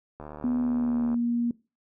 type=click train; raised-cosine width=1 ms; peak=-26 dBFS; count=72; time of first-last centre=0.2-1.143 s; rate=75.3 Hz
type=tone with pitch glide; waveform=sine; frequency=246.4 to 237.3 Hz; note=B3 to A#3; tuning=-4 to +31 cents; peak=-23 dBFS; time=0.44-1.51 s; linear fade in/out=2 ms; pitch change=-65 cents; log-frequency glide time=0.59-1.09 s
effects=noise-tail reverb RT60 0.3 s tail -21 dB re dry